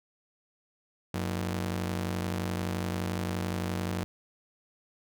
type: ring-modulated tone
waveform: sawtooth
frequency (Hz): 137.2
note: C#3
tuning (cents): -17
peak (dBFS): -23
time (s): 1.14-4.04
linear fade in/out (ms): 0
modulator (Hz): 42.8
effects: none